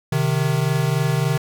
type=tone pair together; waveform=square; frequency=130.81 / 154.31 Hz; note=C3 / D#3; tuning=0 / -14 cents; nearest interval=minor third; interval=286 cents; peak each=-21 dBFS; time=0.12-1.38 s; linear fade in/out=5 ms; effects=none

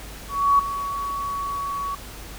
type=tone with ADSR envelope; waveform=sine; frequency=1124 Hz; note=C#6; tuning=24 cents sharp; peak=-12 dBFS; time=0.28-1.95 s; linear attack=310 ms; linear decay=6 ms; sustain=-13 dB; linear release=5 ms; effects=added 50 Hz sine -40 dBFS peak until 2.38 s + pink hiss -40 dBFS RMS until 2.38 s

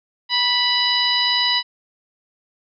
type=harmonic tone with a mistuned harmonic; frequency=987.8 Hz; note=B5; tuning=in tune; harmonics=1 / 2 / 3 / 4 / 5; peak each=-25 / -24 / -22 / -20 / -23 dBFS; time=0.29-1.63 s; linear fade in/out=50 ms; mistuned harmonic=1; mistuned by=-27 cents; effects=none

